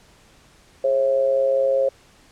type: tone with amplitude modulation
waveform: sine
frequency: 539 Hz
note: C#5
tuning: 49 cents flat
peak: -13 dBFS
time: 0.84-1.89 s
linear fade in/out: 5 ms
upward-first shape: sine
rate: 125 Hz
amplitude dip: 65%
effects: pink hiss -53 dBFS RMS until 2.31 s + low-pass 9000 Hz 12 dB/octave